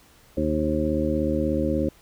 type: harmonic tone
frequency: 76.6 Hz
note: D#2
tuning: 27 cents flat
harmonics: 1 / 2 / 3 / 4 / 5 / 7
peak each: -29 / -32 / -27 / -26 / -31 / -27 dBFS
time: 0.37-1.89 s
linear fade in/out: 5 ms
effects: pink hiss -55 dBFS RMS until 2.01 s